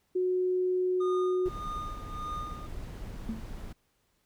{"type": "tone", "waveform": "sine", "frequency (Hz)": 366.4, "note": "F#4", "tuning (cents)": -17, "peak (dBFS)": -25, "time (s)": [0.15, 1.49], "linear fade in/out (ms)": 10}
{"type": "tone with tremolo", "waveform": "triangle", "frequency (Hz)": 1222, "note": "D#6", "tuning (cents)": -32, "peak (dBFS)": -32, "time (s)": [1, 2.67], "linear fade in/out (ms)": 10, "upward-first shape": "sine", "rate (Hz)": 1.7, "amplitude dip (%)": 75}
{"type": "noise", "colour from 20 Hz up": "brown", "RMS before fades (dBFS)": -40, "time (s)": [1.45, 3.73], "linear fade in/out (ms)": 10}
{"type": "tone with exponential decay", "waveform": "sine", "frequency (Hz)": 222.8, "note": "A3", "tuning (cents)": 22, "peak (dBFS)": -28, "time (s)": [3.29, 3.51], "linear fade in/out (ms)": 0, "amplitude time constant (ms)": 47}
{"effects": ["pink hiss -73 dBFS RMS until 4.25 s"]}